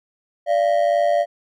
triangle ring-modulated tone, 636 Hz, D#5, 38 cents sharp, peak -10 dBFS, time 0.46-1.26 s, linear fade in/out 50 ms, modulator 51.6 Hz, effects none

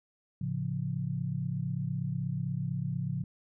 sine chord, A augmented, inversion none, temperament equal, 110 / 138.59 / 174.61 Hz, A2 / C#3 / E#3, 0 / 0 / 0 cents, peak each -37 / -33 / -35 dBFS, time 0.41-3.24 s, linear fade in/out 5 ms, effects none

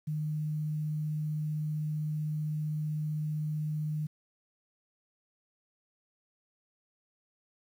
sine tone, 152.6 Hz, D#3, 33 cents flat, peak -30 dBFS, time 0.07-4.07 s, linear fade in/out 10 ms, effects 10-bit

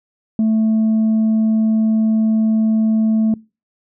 sine tone, 220 Hz, A3, in tune, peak -10 dBFS, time 0.39-3.34 s, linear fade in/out 2 ms, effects noise-tail reverb RT60 0.3 s tail -25 dB re dry + tanh soft clip ceiling -11 dBFS

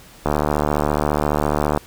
click train, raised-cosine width 1 ms, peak -4 dBFS, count 114, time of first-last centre 0.26-1.775 s, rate 74.6 Hz, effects pink hiss -45 dBFS RMS until 1.86 s

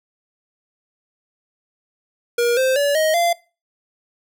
square tone with pitch steps, 475.6 / 521.6 / 572.2 / 627.6 / 688.3 Hz, A#4 / C5 / D5 / D#5 / F5, +35 / -5 / -45 / +15 / -25 cents, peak -16 dBFS, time 2.38-3.33 s, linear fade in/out 5 ms, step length 190 ms, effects noise-tail reverb RT60 0.3 s tail -20 dB re dry

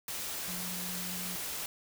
sine tone in noise, 180.4 Hz, F#3, 44 cents flat, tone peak -42 dBFS, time 0.48-1.36 s, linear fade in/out 2 ms, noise white, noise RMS -38 dBFS, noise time 0.08-1.66 s, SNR -7 dB, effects none

